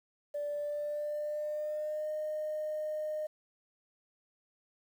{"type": "tone with pitch glide", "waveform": "sine", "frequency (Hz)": [584, 613], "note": ["D5", "D#5"], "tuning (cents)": [-10, -26], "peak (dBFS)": -32, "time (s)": [0.34, 3.27], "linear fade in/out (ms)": 10, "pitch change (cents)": 84, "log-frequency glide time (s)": [0.48, 2.12], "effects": ["tanh soft clip ceiling -29 dBFS", "10-bit"]}